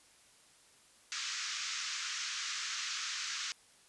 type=band-pass noise; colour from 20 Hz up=white; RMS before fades=-39 dBFS; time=1.12-3.52 s; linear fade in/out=0 ms; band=1200 to 6800 Hz; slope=48 dB/octave; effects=white hiss -63 dBFS RMS until 3.88 s + resampled to 24000 Hz